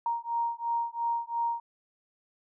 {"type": "beating tone pair", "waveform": "sine", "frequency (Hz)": [933, 935.9], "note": ["A#5", "A#5"], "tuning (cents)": [1, 7], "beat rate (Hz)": 2.9, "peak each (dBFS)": [-31, -31], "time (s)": [0.06, 1.6], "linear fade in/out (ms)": 2, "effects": []}